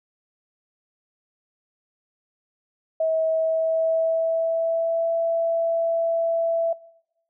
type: tone with pitch glide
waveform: sine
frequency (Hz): 643 to 664.9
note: E5 to E5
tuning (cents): -43 to +15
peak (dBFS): -19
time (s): 3-6.73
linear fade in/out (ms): 5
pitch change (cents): +58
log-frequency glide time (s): 3.29-5.12
effects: noise-tail reverb RT60 0.9 s tail -23 dB re dry